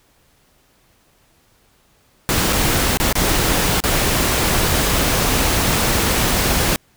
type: noise with dropouts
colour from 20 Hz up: pink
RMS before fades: -17 dBFS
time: 2.29-6.76 s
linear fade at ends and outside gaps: 0 ms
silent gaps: 2.526-2.53 / 2.972-3 / 3.126-3.154 / 3.803-3.838 s
effects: pink hiss -57 dBFS RMS until 6.96 s